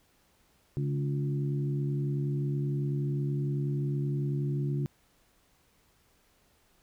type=harmonic tone with a mistuned harmonic; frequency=70.7 Hz; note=C#2; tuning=35 cents sharp; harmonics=2 / 3 / 4 / 5; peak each=-28 / -41 / -40 / -39 dBFS; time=0.77-4.86 s; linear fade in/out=0 ms; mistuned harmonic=4; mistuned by=+17 cents; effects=pink hiss -67 dBFS RMS until 6.82 s